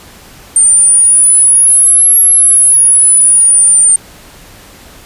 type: linear two-way sweep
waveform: sine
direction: up then down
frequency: 8870 to 11270 to 8870 Hz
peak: -3 dBFS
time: 0.56-3.96 s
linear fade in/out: 2 ms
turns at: 2.18 s
effects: pink hiss -36 dBFS RMS until 5.05 s + resampled to 32000 Hz